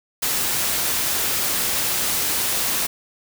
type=noise; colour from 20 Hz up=white; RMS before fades=-22 dBFS; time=0.22-2.87 s; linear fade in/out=10 ms; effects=none